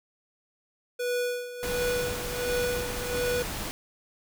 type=tone with tremolo; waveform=square; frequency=489.9 Hz; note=B4; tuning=14 cents flat; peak=-26 dBFS; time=0.99-3.43 s; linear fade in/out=10 ms; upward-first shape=sine; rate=1.4 Hz; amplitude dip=75%
type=noise; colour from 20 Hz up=pink; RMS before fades=-34 dBFS; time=1.63-3.71 s; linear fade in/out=0 ms
effects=none